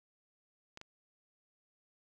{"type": "clicks", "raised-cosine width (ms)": 0.2, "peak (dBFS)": -30, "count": 2, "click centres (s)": [0.774, 0.814], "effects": []}